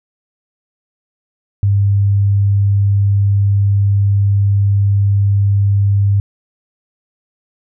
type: tone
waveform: sine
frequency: 100 Hz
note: G2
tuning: 35 cents sharp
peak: -9 dBFS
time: 1.63-6.2 s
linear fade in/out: 0 ms
effects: none